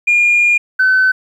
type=tone pair in turn; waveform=sine; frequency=2419 / 1520.1 Hz; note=D#7 / F#6; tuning=-49 / +46 cents; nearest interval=minor sixth; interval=805 cents; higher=first; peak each=-7 dBFS; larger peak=neither; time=0.07-0.58 / 0.79-1.12 s; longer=first; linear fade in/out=10 ms; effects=tanh soft clip ceiling -5 dBFS + 8-bit

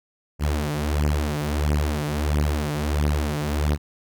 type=beating tone pair; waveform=sawtooth; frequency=73.42 / 74.92 Hz; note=D2 / D2; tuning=0 / +35 cents; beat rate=1.5 Hz; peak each=-20 / -20 dBFS; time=0.39-3.78 s; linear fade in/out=50 ms; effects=none

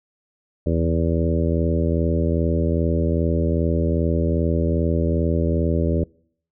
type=harmonic tone with a mistuned harmonic; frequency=82.5 Hz; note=E2; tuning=2 cents sharp; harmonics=1 / 2 / 3 / 4 / 5 / 6 / 7; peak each=-21 / -24 / -26 / -27 / -28 / -29 / -29 dBFS; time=0.66-6.04 s; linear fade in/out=5 ms; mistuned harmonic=1; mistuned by=-50 cents; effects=noise-tail reverb RT60 0.6 s tail -25 dB re dry

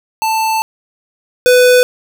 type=tone pair in turn; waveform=square; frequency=884 / 498 Hz; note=A5 / B4; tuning=+8 / +14 cents; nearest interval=minor seventh; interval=994 cents; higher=first; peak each=-13 / -6 dBFS; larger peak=second; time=0.22-0.62 / 1.46-1.83 s; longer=first; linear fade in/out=0 ms; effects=none

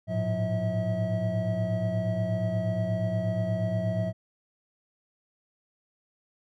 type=tone cluster; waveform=triangle; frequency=106.1 / 114.5 / 180.1 / 645 Hz; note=G#2 / A#2 / F#3 / E5; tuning=+38 / -31 / -46 / -38 cents; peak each=-29 dBFS; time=0.07-4.13 s; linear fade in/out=50 ms; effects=none

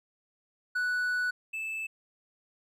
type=tone pair in turn; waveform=triangle; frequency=1480 / 2629 Hz; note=F#6 / E7; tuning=0 / -5 cents; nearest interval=minor seventh; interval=995 cents; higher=second; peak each=-25 / -31 dBFS; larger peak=first; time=0.75-1.31 / 1.53-1.87 s; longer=first; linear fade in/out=10 ms; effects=none

